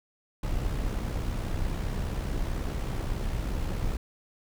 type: noise with amplitude modulation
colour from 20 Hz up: brown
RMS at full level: -28 dBFS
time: 0.43-3.97 s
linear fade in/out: 5 ms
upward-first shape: sine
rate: 64.8 Hz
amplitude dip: 45%
effects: none